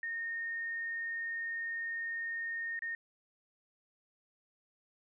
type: tone with dropouts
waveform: sine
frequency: 1840 Hz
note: A#6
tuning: 23 cents flat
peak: -35 dBFS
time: 0.03-2.95 s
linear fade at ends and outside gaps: 2 ms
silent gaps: 2.792-2.821 s
effects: none